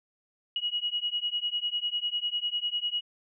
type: beating tone pair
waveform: sine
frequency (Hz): 2900 / 2910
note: F#7 / F#7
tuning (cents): -35 / -29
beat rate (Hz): 10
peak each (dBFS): -31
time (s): 0.56-3.01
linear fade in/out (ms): 2
effects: none